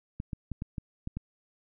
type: clicks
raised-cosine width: 5 ms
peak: -22 dBFS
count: 7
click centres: 0.201 / 0.332 / 0.517 / 0.621 / 0.782 / 1.074 / 1.17 s
effects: none